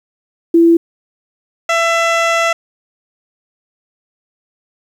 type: tone pair in turn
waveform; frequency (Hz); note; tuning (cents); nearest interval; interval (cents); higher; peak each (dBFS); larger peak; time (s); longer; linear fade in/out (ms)
sine / 15% pulse; 335 / 668.7; E4 / E5; +28 / +25; octave; 1197; second; -5; neither; 0.54-0.77 / 1.69-2.53; second; 5
effects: low-pass 6000 Hz 12 dB/octave + 7-bit